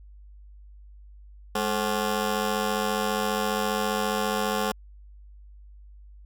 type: ring-modulated tone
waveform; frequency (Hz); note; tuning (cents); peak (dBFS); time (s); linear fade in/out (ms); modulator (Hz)
15% pulse; 320.8; E4; -47; -15; 1.55-4.72; 5; 113
effects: added 50 Hz sine -45 dBFS peak until 6.25 s